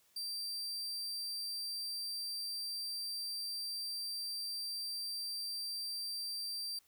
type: tone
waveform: 40% pulse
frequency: 4699 Hz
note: D8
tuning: in tune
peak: -37 dBFS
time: 0.16-6.79 s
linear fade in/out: 5 ms
effects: white hiss -70 dBFS RMS until 6.87 s